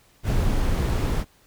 brown noise, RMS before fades -22 dBFS, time 0.23-1.25 s, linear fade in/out 50 ms, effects pink hiss -58 dBFS RMS until 1.46 s

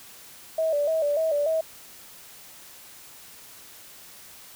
sine tone with vibrato, 611 Hz, D#5, 32 cents flat, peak -21 dBFS, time 0.58-1.61 s, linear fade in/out 5 ms, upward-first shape square, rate 3.4 Hz, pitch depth 87 cents each way, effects white hiss -47 dBFS RMS until 4.55 s

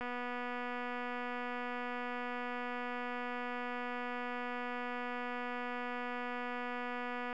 click train, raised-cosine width 0.5 ms, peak -26 dBFS, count 1794, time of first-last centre 0.01-7.328 s, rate 245 Hz, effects none

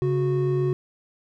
triangle tone pair together, 138.26 / 367.1 Hz, C#3 / F#4, -4 / -14 cents, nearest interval octave + perfect fourth, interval 1690 cents, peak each -21 dBFS, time 0.02-0.73 s, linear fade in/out 0 ms, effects none

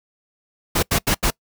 pink noise bursts, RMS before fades -18 dBFS, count 4, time 0.75-1.306 s, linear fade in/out 10 ms, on 79 ms, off 80 ms, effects noise-tail reverb RT60 0.1 s tail -24 dB re dry

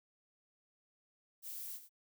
violet noise with echo, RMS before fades -45 dBFS, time 1.42-1.8 s, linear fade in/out 50 ms, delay 95 ms, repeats 1, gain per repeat -11 dB, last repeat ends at 1.895 s, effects none

